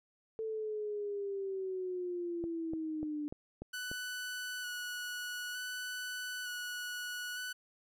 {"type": "linear sweep", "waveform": "sine", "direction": "down", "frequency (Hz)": [444.9, 293.7], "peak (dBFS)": -35, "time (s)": [0.39, 3.28], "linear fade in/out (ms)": 0}
{"type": "click train", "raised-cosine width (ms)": 2, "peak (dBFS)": -30, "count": 6, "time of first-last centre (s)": [2.44, 3.915], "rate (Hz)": 3.39}
{"type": "tone with vibrato", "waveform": "sawtooth", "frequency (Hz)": 1480, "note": "F#6", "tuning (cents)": 0, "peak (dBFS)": -35, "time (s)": [3.73, 7.53], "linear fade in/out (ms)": 10, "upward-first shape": "square", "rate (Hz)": 0.55, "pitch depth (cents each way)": 14}
{"effects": []}